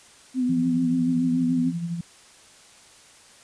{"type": "tone with vibrato", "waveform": "sine", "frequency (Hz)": 252.8, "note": "B3", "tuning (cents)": 41, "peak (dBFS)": -20, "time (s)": [0.34, 1.73], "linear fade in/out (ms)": 50, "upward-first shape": "triangle", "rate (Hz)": 6.9, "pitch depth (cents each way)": 50}
{"type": "tone with tremolo", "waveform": "sine", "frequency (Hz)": 170.2, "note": "F3", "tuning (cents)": -44, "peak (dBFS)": -24, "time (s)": [0.49, 2.01], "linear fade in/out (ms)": 5, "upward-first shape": "sine", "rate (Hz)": 12, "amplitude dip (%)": 50}
{"effects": ["white hiss -51 dBFS RMS until 3.43 s", "resampled to 22050 Hz"]}